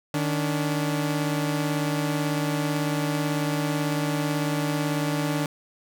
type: tone pair together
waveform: sawtooth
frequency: 152.6 / 287.1 Hz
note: D#3 / D4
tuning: -33 / -39 cents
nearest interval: major seventh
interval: 1094 cents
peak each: -22 / -23 dBFS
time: 0.14-5.46 s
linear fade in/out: 2 ms
effects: none